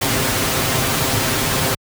pink noise with comb filter, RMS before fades -18 dBFS, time 0.01-1.75 s, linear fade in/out 10 ms, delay 7.6 ms, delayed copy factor +0.55, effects high-pass 60 Hz 12 dB/octave

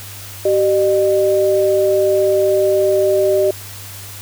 sine tone pair together, 384.4 / 606 Hz, G4 / D#5, -34 / -46 cents, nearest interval minor sixth, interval 788 cents, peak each -14 / -14 dBFS, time 0.45-3.51 s, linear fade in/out 5 ms, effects added 99 Hz sine -35 dBFS peak until 4.21 s + white hiss -34 dBFS RMS until 4.21 s

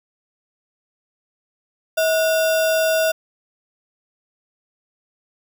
sine tone with sample-and-hold, 642 Hz, E5, 46 cents flat, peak -15 dBFS, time 1.97-3.12 s, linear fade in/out 10 ms, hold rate 2100 Hz, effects none

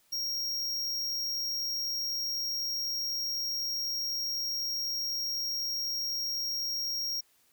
square tone, 5588 Hz, F8, in tune, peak -31 dBFS, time 0.12-7.21 s, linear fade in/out 10 ms, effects white hiss -67 dBFS RMS until 7.52 s

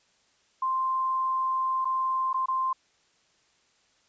sine tone with dropouts, 1046.5 Hz, C6, in tune, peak -24 dBFS, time 0.62-2.73 s, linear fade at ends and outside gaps 5 ms, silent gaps 1.847-1.853 / 2.331-2.342 / 2.459-2.483 s, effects white hiss -66 dBFS RMS until 4.08 s + resampled to 16000 Hz

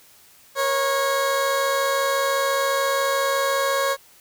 20% pulse tone pair together, 474.4 / 548.6 Hz, A#4 / C#5, +30 / -18 cents, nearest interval minor third, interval 252 cents, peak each -25 / -15 dBFS, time 0.55-3.97 s, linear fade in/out 50 ms, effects white hiss -52 dBFS RMS until 4.2 s

